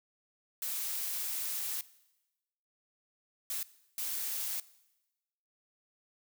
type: noise bursts at uneven times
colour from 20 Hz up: blue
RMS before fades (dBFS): -36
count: 3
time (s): 0.62-1.81 / 3.5-3.63 / 3.98-4.6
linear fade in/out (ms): 2
effects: noise-tail reverb RT60 1.0 s tail -19 dB re dry